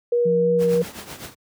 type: tone with vibrato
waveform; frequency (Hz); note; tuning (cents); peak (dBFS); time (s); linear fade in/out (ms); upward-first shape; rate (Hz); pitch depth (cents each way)
sine; 477; A#4; +40; -16; 0.12-0.82; 5; sine; 3.1; 10
type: tone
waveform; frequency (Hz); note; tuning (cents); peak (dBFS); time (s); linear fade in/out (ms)
sine; 174.61; F3; 0; -23; 0.25-0.84; 10
type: noise with tremolo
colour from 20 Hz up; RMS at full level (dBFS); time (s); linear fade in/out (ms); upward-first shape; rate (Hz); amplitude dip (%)
pink; -33; 0.58-1.35; 50; triangle; 7.9; 75
effects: high-pass 100 Hz 12 dB/octave